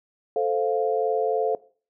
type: chord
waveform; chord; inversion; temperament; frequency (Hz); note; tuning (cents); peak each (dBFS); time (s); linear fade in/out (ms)
sine; F major; first; equal; 440 / 523.3 / 698.5; A4 / C5 / F5; 0 / 0 / 0; -23 / -27 / -26; 0.36-1.55; 2
effects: noise-tail reverb RT60 0.4 s tail -19 dB re dry